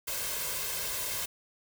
white noise with comb filter, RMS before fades -34 dBFS, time 0.07-1.26 s, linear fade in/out 10 ms, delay 1.9 ms, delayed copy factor +0.6, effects none

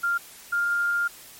sine tone pair in turn, 1395 / 1403 Hz, F6 / F6, -2 / +8 cents, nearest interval unison, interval 10 cents, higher second, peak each -21 dBFS, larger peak neither, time 0.03-0.18 / 0.52-1.08 s, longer second, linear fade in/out 10 ms, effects white hiss -46 dBFS RMS until 1.39 s + MP3 64 kbps

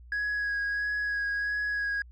sine tone with vibrato, 1661.2 Hz, G#6, in tune, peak -25 dBFS, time 0.12-2.02 s, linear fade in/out 2 ms, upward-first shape sine, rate 1.5 Hz, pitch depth 15 cents each way, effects tanh soft clip ceiling -26 dBFS + added 60 Hz sine -47 dBFS peak until 2.11 s

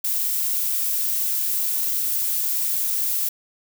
violet noise, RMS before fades -23 dBFS, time 0.04-3.29 s, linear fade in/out 5 ms, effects none

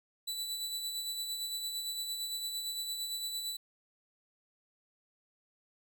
sawtooth tone with tremolo, 3967 Hz, B7, 7 cents sharp, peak -31 dBFS, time 0.27-3.57 s, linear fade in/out 10 ms, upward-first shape sine, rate 8.8 Hz, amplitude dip 40%, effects none

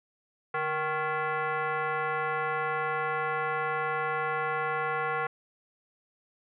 sine tone with frequency modulation, 150 Hz, D3, 37 cents sharp, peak -27 dBFS, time 0.54-5.27 s, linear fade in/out 5 ms, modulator 621 Hz, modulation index 2.7, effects none

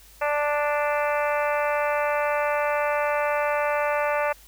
harmonic tone, 294 Hz, D4, 2 cents sharp, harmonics 2 / 3 / 4 / 5 / 6 / 7 / 8 / 9, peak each -24 / -28 / -30 / -32 / -34 / -35 / -36 / -37 dBFS, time 0.21-4.33 s, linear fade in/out 10 ms, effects added 50 Hz sine -52 dBFS peak until 4.47 s + white hiss -52 dBFS RMS until 4.47 s

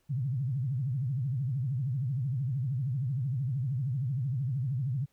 sine tone with vibrato, 130.81 Hz, C3, in tune, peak -28 dBFS, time 0.09-5.06 s, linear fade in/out 20 ms, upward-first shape triangle, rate 13 Hz, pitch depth 260 cents each way, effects pink hiss -73 dBFS RMS until 5.12 s

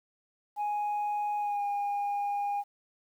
sine tone with pitch glide, 830.6 to 813 Hz, G#5 to G#5, 0 to -37 cents, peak -26 dBFS, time 0.56-2.64 s, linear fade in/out 50 ms, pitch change -37 cents, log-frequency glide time 1.39-1.63 s, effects tanh soft clip ceiling -27 dBFS + 10-bit

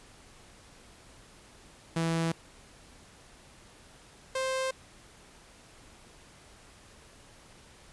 sawtooth tone pair in turn, 164.81 / 524.7 Hz, E3 / C5, 0 / +5 cents, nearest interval octave + minor sixth, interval 2005 cents, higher second, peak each -23 / -25 dBFS, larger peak first, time 1.96-2.32 / 4.35-4.71 s, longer neither, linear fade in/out 5 ms, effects pink hiss -55 dBFS RMS until 7.92 s + resampled to 24000 Hz

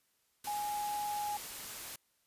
sine tone in noise, 830.6 Hz, G#5, in tune, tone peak -34 dBFS, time 0.47-1.37 s, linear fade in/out 5 ms, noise white, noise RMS -44 dBFS, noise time 0.44-1.96 s, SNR +7 dB, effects white hiss -75 dBFS RMS until 2.26 s + resampled to 32000 Hz

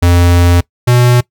square tone pair in turn, 87.31 / 122.52 Hz, F2 / B2, 0 / -13 cents, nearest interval tritone, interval 587 cents, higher second, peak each -6 dBFS, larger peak neither, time 0.02-0.61 / 0.87-1.21 s, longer first, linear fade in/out 10 ms, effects noise-tail reverb RT60 0.1 s tail -21 dB re dry

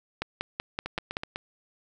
two click trains, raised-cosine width 0.3 ms, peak -13 / -17 dBFS, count 6 / 5, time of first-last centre 0.22-1.169 / 0.86-1.359 s, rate 5.27 / 8.01 Hz, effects none

